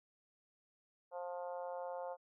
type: harmonic tone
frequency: 176.9 Hz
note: F3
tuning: 23 cents sharp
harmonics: 3 / 4 / 5 / 6 / 7 / 8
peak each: -43 / -47 / -48 / -55 / -61 / -62 dBFS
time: 1.11-2.17 s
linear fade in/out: 50 ms
effects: none